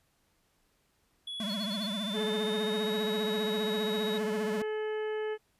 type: tone with pitch glide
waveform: triangle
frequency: 3384 to 3798 Hz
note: G#7 to A#7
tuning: +32 to +32 cents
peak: -35 dBFS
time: 1.27-4.18 s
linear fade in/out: 5 ms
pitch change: +200 cents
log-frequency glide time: 1.55-2.97 s
type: tone with vibrato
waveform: square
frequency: 207.7 Hz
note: G#3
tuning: in tune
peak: -34 dBFS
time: 1.4-4.62 s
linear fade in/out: 2 ms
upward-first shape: triangle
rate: 15 Hz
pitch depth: 180 cents each way
type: tone bursts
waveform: triangle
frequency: 4335 Hz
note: C#8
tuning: 39 cents flat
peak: -38 dBFS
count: 4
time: 1.49-1.872 s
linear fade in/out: 10 ms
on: 61 ms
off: 46 ms
type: harmonic tone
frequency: 430 Hz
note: A4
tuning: 40 cents flat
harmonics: 1 / 2 / 3 / 4 / 5 / 6 / 7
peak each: -31 / -44 / -50 / -44 / -51 / -57 / -52 dBFS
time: 2.13-5.38 s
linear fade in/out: 50 ms
effects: pink hiss -72 dBFS RMS until 5.59 s + resampled to 32000 Hz